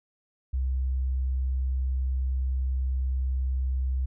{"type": "tone", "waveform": "sine", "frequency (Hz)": 64.9, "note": "C2", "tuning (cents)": -13, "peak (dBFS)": -24, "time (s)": [0.53, 4.06], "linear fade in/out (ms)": 10, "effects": []}